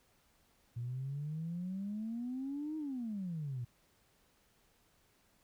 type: exponential two-way sweep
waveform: sine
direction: up then down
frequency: 116.54 to 316.2 to 116.54 Hz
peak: -36 dBFS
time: 0.76-3.65 s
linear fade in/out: 10 ms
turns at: 2.77 s
effects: tanh soft clip ceiling -32 dBFS + pink hiss -71 dBFS RMS until 5.43 s